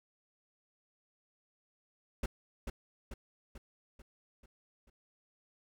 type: noise with echo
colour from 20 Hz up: brown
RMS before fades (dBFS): -33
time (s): 2.23-2.26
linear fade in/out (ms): 5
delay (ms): 440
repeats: 6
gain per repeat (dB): -5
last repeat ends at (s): 4.9
effects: none